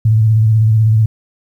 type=tone with vibrato; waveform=sine; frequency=110 Hz; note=A2; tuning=in tune; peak=-7 dBFS; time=0.05-1.06 s; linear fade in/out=5 ms; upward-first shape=sine; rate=16 Hz; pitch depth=46 cents each way; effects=8-bit